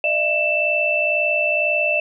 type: tone cluster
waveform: sine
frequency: 603 / 665 / 2657 Hz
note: D5 / E5 / E7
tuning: +46 / +15 / +13 cents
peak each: -22 / -26 / -18 dBFS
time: 0.04-2 s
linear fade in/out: 2 ms
effects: none

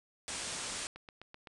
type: low-pass noise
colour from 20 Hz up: white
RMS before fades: -40 dBFS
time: 0.28-0.87 s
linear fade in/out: 0 ms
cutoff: 9600 Hz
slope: 96 dB/octave
type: click train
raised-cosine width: 0.3 ms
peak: -32 dBFS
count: 5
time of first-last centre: 0.96-1.472 s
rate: 7.81 Hz
effects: none

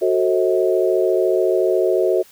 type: chord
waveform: sine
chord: F# diminished seventh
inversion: none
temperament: just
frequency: 370 / 444 / 532.8 / 639.4 Hz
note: F#4 / A4 / C5 / Eb5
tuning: 0 / +16 / +31 / +47 cents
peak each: -17 / -21 / -22 / -21 dBFS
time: 0.01-2.23 s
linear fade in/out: 20 ms
effects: white hiss -49 dBFS RMS until 2.31 s

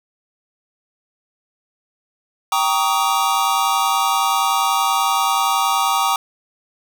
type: chord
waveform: square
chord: Eb dominant seventh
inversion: first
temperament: equal with one note detuned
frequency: 784 / 932.3 / 1134 / 1244.5 Hz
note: G5 / Bb5 / Db6 / Eb6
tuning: 0 / 0 / +39 / 0 cents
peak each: -22 dBFS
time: 2.52-6.16 s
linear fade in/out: 2 ms
effects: none

